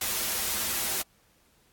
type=noise with comb filter; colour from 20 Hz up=white; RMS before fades=-29 dBFS; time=0.01-1.02 s; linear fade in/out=5 ms; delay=7 ms; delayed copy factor=-0.65; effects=pink hiss -64 dBFS RMS until 1.72 s + AAC 64 kbps